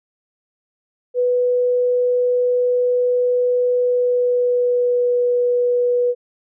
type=tone with pitch glide; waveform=sine; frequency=493.9 to 488.8 Hz; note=B4 to B4; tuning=0 to -18 cents; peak=-14 dBFS; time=1.14-6.15 s; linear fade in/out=50 ms; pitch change=-18 cents; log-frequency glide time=3.77-5.16 s; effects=none